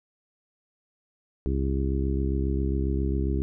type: harmonic tone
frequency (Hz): 67.4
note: C#2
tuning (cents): -48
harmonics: 1 / 2 / 3 / 4 / 5 / 6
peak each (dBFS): -25 / -32 / -34 / -34 / -33 / -35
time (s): 1.46-3.42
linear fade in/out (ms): 0
effects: none